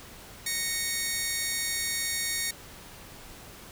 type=tone pair together; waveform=10% pulse; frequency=1864.7 / 2219 Hz; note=A#6 / C#7; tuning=0 / +1 cents; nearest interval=minor third; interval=301 cents; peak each=-22 dBFS; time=0.46-2.51 s; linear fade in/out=5 ms; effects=pink hiss -47 dBFS RMS until 3.71 s